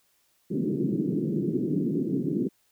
white band-pass noise, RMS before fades -27 dBFS, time 0.5-2.49 s, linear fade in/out 20 ms, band 140 to 370 Hz, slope 48 dB/octave, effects white hiss -68 dBFS RMS until 2.71 s

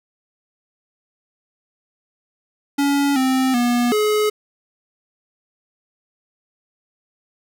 square tone with pitch steps, 282.3 / 261.1 / 241.6 / 424 Hz, C#4 / C4 / B3 / G#4, +32 / -3 / -38 / +36 cents, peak -16 dBFS, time 2.78-4.3 s, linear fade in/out 10 ms, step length 380 ms, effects none

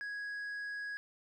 sine tone with tanh clipping, 1661.2 Hz, G#6, in tune, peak -39 dBFS, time 0.01-0.97 s, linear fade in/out 0 ms, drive 4 dB, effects none

